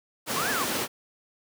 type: high-pass noise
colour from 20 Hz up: pink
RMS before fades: -29 dBFS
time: 0.26-0.88 s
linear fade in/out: 50 ms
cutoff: 230 Hz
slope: 12 dB/octave
type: linear two-way sweep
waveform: sine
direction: up then down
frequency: 986 to 1755 to 986 Hz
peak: -28 dBFS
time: 0.36-0.64 s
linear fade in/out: 2 ms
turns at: 0.5 s
effects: none